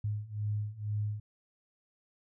sine beating tone pair, 103.83 / 105.93 Hz, G#2 / G#2, 0 / +35 cents, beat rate 2.1 Hz, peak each -36 / -34 dBFS, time 0.04-1.2 s, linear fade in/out 5 ms, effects none

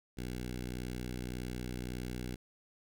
10% pulse tone with notch filter, 61.74 Hz, B1, in tune, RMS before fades -40 dBFS, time 0.17-2.36 s, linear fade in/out 10 ms, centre 990 Hz, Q 1.1, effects none

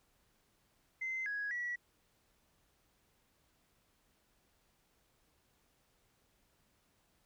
sine tone with pitch steps, 2068 / 1663 / 1937 Hz, C7 / G#6 / B6, -21 / +2 / -34 cents, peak -35 dBFS, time 1.01-1.76 s, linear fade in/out 10 ms, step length 250 ms, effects tanh soft clip ceiling -31 dBFS + pink hiss -74 dBFS RMS until 7.25 s

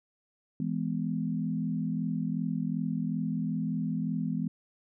sine chord, E major, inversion none, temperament equal with one note detuned, 164.81 / 207.7 / 250.1 Hz, E3 / G#3 / B3, 0 / 0 / +22 cents, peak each -32 / -33 / -33 dBFS, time 0.6-4.48 s, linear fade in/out 2 ms, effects none

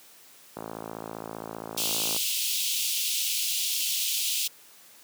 click train, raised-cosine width 1 ms, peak -21 dBFS, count 89, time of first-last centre 0.57-2.164 s, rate 55.2 Hz
pink high-pass noise, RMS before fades -28 dBFS, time 1.77-4.48 s, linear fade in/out 10 ms, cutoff 2700 Hz, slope 48 dB/octave
effects white hiss -53 dBFS RMS until 5.03 s + high-pass 150 Hz 12 dB/octave

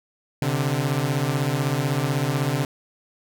sawtooth beating tone pair, 130.81 / 146.81 Hz, C3 / D3, 0 / 0 cents, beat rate 16 Hz, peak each -20 dBFS, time 0.42-2.65 s, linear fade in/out 2 ms, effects none

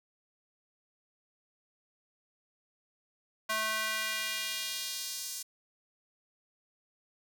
square tone with high-pass filter sweep, 218 Hz, A3, 16 cents flat, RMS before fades -35 dBFS, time 3.49-5.43 s, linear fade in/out 10 ms, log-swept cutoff 1100 to 6500 Hz, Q 1.2, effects none

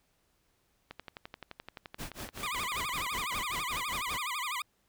click train, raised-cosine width 0.3 ms, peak -26 dBFS, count 30, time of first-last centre 0.91-3.41 s, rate 11.6 Hz
pink noise with tremolo, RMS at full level -40 dBFS, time 1.98-4.18 s, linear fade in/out 20 ms, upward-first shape sine, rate 5.2 Hz, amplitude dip 100%
20% pulse tone with vibrato, 1100 Hz, C#6, 14 cents flat, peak -28 dBFS, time 2.43-4.62 s, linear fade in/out 2 ms, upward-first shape sine, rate 12 Hz, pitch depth 210 cents each way
effects pink hiss -73 dBFS RMS until 4.88 s

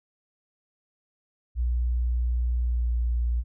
sine tone with pitch glide, 60.3 to 59.26 Hz, B1 to A#1, -41 to +29 cents, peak -22 dBFS, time 1.55-3.44 s, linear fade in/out 50 ms, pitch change -30 cents, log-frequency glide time 2.57-2.91 s, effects none

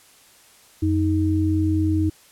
sine tone pair together, 90.1 / 314.3 Hz, F#2 / D#4, -45 / +18 cents, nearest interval octave + minor seventh, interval 2163 cents, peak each -20 dBFS, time 0.82-2.1 s, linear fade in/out 10 ms, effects white hiss -52 dBFS RMS until 2.31 s + low-pass 12000 Hz 12 dB/octave

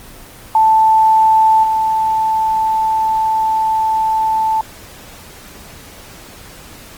sine tone with level steps, 880 Hz, A5, in tune, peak -7 / -12 dBFS, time 0.55-4.61 s, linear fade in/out 2 ms, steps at 1.63 s, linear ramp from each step 10 ms, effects pink hiss -37 dBFS RMS until 6.97 s + Opus 24 kbps

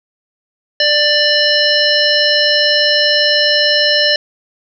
harmonic tone, 591 Hz, D5, 11 cents sharp, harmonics 1 / 3 / 5 / 7 / 9, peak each -16 / -16 / -16 / -16 / -16 dBFS, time 0.8-4.16 s, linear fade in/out 2 ms, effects none

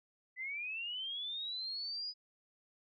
sine linear sweep, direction up, 1985 to 4978 Hz, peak -38 dBFS, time 0.36-2.14 s, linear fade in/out 50 ms, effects none

